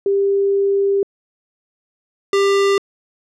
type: tone pair in turn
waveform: sine / square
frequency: 396.6 / 396.6 Hz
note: G4 / G4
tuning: +20 / +20 cents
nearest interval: unison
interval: 0 cents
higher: neither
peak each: -13 dBFS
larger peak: neither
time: 0.06-1.03 / 2.33-2.78 s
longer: first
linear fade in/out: 2 ms
effects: low-pass 6000 Hz 12 dB/octave